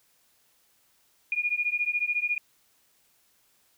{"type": "beating tone pair", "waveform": "sine", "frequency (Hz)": [2430, 2444], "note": ["D#7", "D#7"], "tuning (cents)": [-42, -32], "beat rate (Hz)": 14, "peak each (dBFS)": [-28, -28], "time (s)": [1.32, 2.38], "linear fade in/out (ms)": 2, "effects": ["white hiss -66 dBFS RMS until 3.77 s"]}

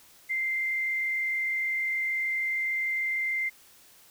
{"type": "tone with frequency modulation", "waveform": "sine", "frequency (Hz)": 2089, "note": "C7", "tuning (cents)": -3, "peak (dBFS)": -26, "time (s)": [0.29, 3.5], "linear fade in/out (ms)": 20, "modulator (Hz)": 39.6, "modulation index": 0.57, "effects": ["white hiss -56 dBFS RMS until 4.1 s"]}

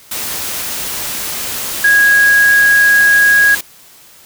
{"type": "tone in noise", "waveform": "sine", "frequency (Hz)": 1650, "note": "G#6", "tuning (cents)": -12, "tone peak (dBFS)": -6, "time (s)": [1.84, 3.55], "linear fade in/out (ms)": 5, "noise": "white", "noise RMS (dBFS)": -21, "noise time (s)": [0.11, 3.61], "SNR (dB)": 12, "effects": ["white hiss -42 dBFS RMS until 4.25 s"]}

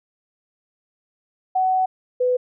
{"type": "tone pair in turn", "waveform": "sine", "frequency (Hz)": [749, 499.9], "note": ["F#5", "B4"], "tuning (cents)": [21, 21], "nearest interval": "perfect fifth", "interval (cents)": 700, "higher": "first", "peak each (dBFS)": -16, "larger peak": "neither", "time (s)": [[1.55, 1.86], [2.2, 2.37]], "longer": "first", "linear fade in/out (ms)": 10, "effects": []}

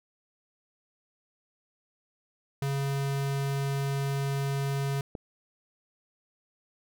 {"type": "tone", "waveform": "square", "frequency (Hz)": 138.59, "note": "C#3", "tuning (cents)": 0, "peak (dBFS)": -28, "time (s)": [2.62, 5.01], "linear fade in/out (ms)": 2}
{"type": "click", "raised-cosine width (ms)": 2, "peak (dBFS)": -23, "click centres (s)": 5.152}
{"effects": []}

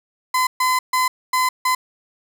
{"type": "tone bursts at uneven times", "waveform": "35% pulse", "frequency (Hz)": 1019, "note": "C6", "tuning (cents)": -46, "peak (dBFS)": -14, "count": 5, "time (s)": [[0.34, 0.47], [0.6, 0.79], [0.93, 1.08], [1.33, 1.49], [1.65, 1.75]], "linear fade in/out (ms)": 5, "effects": []}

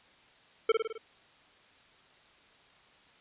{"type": "tone with echo", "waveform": "square", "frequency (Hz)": 446.6, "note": "A4", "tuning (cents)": 26, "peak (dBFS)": -21, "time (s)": [0.69, 0.72], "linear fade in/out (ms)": 5, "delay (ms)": 52, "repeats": 5, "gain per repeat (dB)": -4, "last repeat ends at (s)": 0.98, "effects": ["white hiss -60 dBFS RMS until 3.2 s", "resampled to 8000 Hz"]}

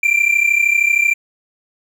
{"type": "tone pair together", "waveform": "triangle", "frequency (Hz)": [2349, 2382], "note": ["D7", "D7"], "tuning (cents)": [0, 24], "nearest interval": "unison", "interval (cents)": 24, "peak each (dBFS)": -13, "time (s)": [0.03, 1.14], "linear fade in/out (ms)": 5, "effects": []}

